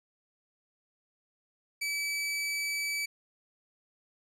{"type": "tone", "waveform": "sawtooth", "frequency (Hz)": 2300, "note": "D7", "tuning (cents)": -37, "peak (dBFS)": -27, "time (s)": [1.81, 3.06], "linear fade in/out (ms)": 10, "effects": ["low-pass 12000 Hz 12 dB/octave"]}